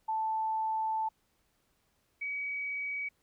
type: tone pair in turn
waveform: sine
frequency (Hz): 880 / 2269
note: A5 / C#7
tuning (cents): 0 / +40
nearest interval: octave + major third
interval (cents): 1640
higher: second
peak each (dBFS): -29 / -33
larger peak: first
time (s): 0.08-1.09 / 2.21-3.09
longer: first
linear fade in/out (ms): 10
effects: pink hiss -74 dBFS RMS until 3.22 s